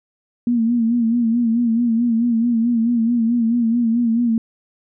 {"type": "tone with vibrato", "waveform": "sine", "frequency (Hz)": 233.1, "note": "A#3", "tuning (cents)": 0, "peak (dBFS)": -14, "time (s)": [0.47, 4.38], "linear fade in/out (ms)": 2, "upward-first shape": "sine", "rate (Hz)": 4.6, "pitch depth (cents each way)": 69, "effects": []}